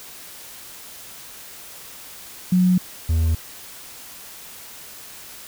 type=tone pair in turn; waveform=sine / triangle; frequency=182.1 / 81.12 Hz; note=F#3 / E2; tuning=-27 / -27 cents; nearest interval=octave + major second; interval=1400 cents; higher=first; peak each=-13 / -14 dBFS; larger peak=first; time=2.52-2.78 / 3.09-3.35 s; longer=neither; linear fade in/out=5 ms; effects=white hiss -40 dBFS RMS until 5.47 s